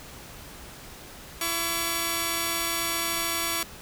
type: tone pair together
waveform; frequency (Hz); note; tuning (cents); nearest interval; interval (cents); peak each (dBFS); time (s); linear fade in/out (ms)
5% pulse; 336.3 / 1132.3; E4 / C#6; +35 / +36; octave + major sixth; 2101; -18 / -16; 1.41-3.63; 2
effects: pink hiss -44 dBFS RMS until 3.81 s